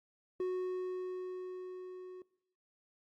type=tone with level ramp; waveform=triangle; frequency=367.6 Hz; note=F#4; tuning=11 cents flat; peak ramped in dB=-30 to -44 dBFS; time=0.4-2.22 s; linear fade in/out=2 ms; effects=noise-tail reverb RT60 0.8 s tail -22 dB re dry + Opus 48 kbps